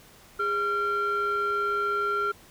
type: tone pair together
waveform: sine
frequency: 408.9 / 1375.4 Hz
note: G#4 / F6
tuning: -27 / -27 cents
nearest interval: octave + major sixth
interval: 2100 cents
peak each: -28 / -23 dBFS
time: 0.39-2.32 s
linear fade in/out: 10 ms
effects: tanh soft clip ceiling -21 dBFS + pink hiss -53 dBFS RMS until 2.5 s